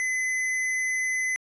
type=tone with tanh clipping; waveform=sine; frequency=2028 Hz; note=B6; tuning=45 cents sharp; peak=-26 dBFS; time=0-1.36 s; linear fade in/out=0 ms; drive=16 dB; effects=resampled to 24000 Hz